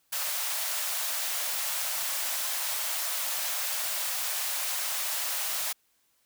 white high-pass noise, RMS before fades -31 dBFS, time 0.12-5.73 s, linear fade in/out 10 ms, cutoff 560 Hz, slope 48 dB/octave, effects white hiss -70 dBFS RMS until 6.25 s

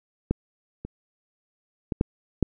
clicks, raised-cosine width 3 ms, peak -9 / -21 / -13 / -7 / -7 dBFS, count 5, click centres 0.31 / 0.85 / 1.922 / 2.011 / 2.427 s, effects none

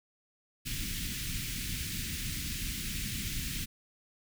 pink band-stop noise, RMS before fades -36 dBFS, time 0.65-3.66 s, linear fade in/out 20 ms, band 250 to 2000 Hz, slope 24 dB/octave, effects none

